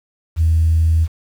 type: tone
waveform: sine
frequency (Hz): 81.1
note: E2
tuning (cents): -28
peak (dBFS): -10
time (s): 0.36-1.08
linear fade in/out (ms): 50
effects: tanh soft clip ceiling -6 dBFS + 7-bit